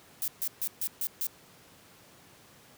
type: noise bursts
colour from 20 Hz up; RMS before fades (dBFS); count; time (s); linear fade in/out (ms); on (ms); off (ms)
violet; -31; 6; 0.22-1.268; 0; 58; 140
effects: pink hiss -56 dBFS RMS until 2.77 s + high-pass 100 Hz 12 dB/octave